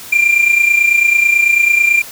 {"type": "tone with amplitude modulation", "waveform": "triangle", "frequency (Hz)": 2382, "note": "D7", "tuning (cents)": 24, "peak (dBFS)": -3, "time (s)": [0.12, 2.02], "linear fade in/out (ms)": 10, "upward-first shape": "sine", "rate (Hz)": 29.1, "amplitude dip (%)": 70, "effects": ["tanh soft clip ceiling 0 dBFS", "white hiss -32 dBFS RMS until 2.11 s"]}